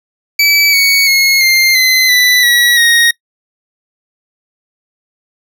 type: tone with pitch steps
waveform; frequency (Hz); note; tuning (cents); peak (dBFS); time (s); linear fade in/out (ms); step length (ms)
25% pulse; 2300 / 2233 / 2168 / 2105 / 2044 / 1985 / 1927.4 / 1871.4; D7 / C#7 / C#7 / C7 / C7 / B6 / B6 / A#6; -37 / +12 / -39 / +10 / -41 / +8 / -43 / +6; -3; 0.39-3.11; 5; 340
effects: noise-tail reverb RT60 0.1 s tail -22 dB re dry